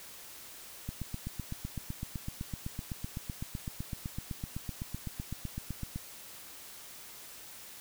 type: click train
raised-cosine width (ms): 5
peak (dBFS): -24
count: 41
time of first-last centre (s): 0.89-5.96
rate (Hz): 7.89
effects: white hiss -49 dBFS RMS until 7.8 s